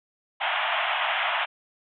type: band-pass noise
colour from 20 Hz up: pink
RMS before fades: -26 dBFS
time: 0.4-1.46 s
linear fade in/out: 20 ms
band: 640 to 3400 Hz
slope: 96 dB/octave
effects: none